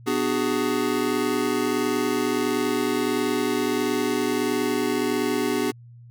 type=chord; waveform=square; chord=G# half-diminished seventh; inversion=first; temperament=just; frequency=249.2 / 299 / 373.8 / 415.3 Hz; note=B3 / D4 / F#4 / G#4; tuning=+16 / +31 / +18 / 0 cents; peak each=-28 dBFS; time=0.06-5.72 s; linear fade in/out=20 ms; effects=added 119 Hz sine -43 dBFS peak until 6.1 s